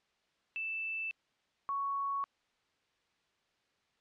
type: tone pair in turn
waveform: sine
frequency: 2646 / 1112.5 Hz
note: E7 / C#6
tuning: +6 / +6 cents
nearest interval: octave + minor third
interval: 1500 cents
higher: first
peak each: -34 / -32 dBFS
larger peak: second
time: 0.56-1.11 / 1.69-2.24 s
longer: neither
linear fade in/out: 0 ms
effects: white hiss -75 dBFS RMS until 4 s + low-pass 4000 Hz 12 dB/octave